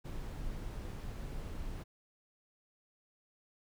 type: noise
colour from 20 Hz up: brown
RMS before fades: -41 dBFS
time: 0.04-1.84 s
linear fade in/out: 20 ms
effects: none